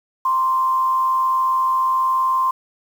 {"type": "tone with frequency modulation", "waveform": "sine", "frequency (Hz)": 1046.5, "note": "C6", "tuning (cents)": 0, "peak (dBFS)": -15, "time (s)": [0.25, 2.51], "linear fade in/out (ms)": 5, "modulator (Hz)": 99.7, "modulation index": 0.35, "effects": ["7-bit"]}